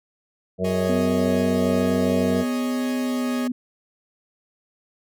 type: harmonic tone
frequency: 92.8 Hz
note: F#2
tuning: 6 cents sharp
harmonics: 1 / 2 / 4 / 5 / 6 / 7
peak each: -31 / -24 / -31 / -25 / -30 / -28 dBFS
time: 0.58-2.45 s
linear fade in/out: 50 ms
type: chord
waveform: sawtooth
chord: Ab suspended fourth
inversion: none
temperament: equal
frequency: 415.3 / 554.4 / 622.3 Hz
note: Ab4 / Db5 / Eb5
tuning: 0 / 0 / 0 cents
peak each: -30 dBFS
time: 0.64-3.48 s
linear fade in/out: 10 ms
type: tone with vibrato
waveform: sine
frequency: 250 Hz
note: B3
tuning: 21 cents sharp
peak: -22 dBFS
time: 0.89-3.52 s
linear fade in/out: 5 ms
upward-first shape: sine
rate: 1.1 Hz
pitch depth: 14 cents each way
effects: none